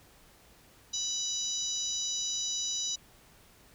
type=harmonic tone with a mistuned harmonic; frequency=987.8 Hz; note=B5; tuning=in tune; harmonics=3 / 4 / 5 / 6 / 7; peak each=-44 / -35 / -42 / -34 / -39 dBFS; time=0.93-2.96 s; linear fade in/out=10 ms; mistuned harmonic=4; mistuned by=-15 cents; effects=pink hiss -59 dBFS RMS until 3.74 s